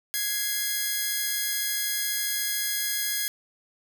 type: tone pair together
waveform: 5% pulse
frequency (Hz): 1661.2 / 2090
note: G#6 / C7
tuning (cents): 0 / -2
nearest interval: major third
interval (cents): 398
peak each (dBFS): -16 / -21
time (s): 0.14-3.28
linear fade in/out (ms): 0
effects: none